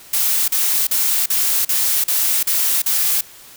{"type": "noise bursts", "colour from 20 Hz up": "blue", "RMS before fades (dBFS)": -17, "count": 8, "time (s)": [0.13, 3.21], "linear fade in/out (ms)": 5, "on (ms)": 350, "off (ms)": 40, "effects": ["white hiss -42 dBFS RMS until 3.56 s"]}